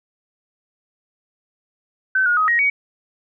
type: tone with pitch steps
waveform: sine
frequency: 1530 / 1437 / 1262 / 1884 / 2253 Hz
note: G6 / F6 / D#6 / A#6 / C#7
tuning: -42 / +49 / +24 / +18 / +28 cents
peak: -14 dBFS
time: 2.15-2.7 s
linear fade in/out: 5 ms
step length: 110 ms
effects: none